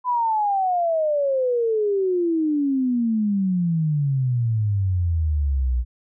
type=exponential sweep; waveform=sine; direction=down; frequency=1011 to 58.7 Hz; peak=-18 dBFS; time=0.04-5.85 s; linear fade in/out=50 ms; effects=none